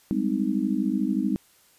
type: chord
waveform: sine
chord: Ab major seventh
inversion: third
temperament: just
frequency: 194.67 / 207.7 / 259.6 / 311.5 Hz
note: G3 / Ab3 / C4 / Eb4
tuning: -12 / 0 / -13 / +2 cents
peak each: -29 / -27 / -27 / -28 dBFS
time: 0.11-1.36 s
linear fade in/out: 0 ms
effects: white hiss -59 dBFS RMS until 1.78 s + resampled to 32000 Hz